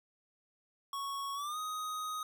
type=tone with pitch glide; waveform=square; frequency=1108.7 to 1251.7 Hz; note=C#6 to D#6; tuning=0 to +10 cents; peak=-37 dBFS; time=0.93-2.23 s; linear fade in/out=2 ms; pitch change=+210 cents; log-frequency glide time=1.34-1.58 s; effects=none